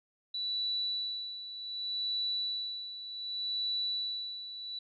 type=tone with tremolo; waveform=sine; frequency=3951 Hz; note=B7; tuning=in tune; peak=-30 dBFS; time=0.34-4.79 s; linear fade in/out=5 ms; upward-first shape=sine; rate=0.66 Hz; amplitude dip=70%; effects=none